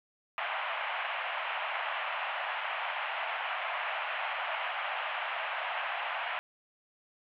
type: band-pass noise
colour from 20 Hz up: pink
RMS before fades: -35 dBFS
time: 0.38-6.39 s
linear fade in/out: 0 ms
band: 650 to 3000 Hz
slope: 48 dB/octave
effects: none